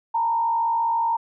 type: tone with frequency modulation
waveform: sine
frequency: 921 Hz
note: A#5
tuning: 21 cents flat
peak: -19 dBFS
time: 0.14-1.17 s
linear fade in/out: 10 ms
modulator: 54.2 Hz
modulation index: 0.49
effects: none